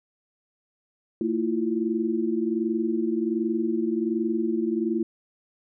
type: tone cluster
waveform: sine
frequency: 224.9 / 326.3 / 347.6 Hz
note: A3 / E4 / F4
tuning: +38 / -18 / -8 cents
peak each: -27 dBFS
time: 1.21-5.03 s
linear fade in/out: 2 ms
effects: none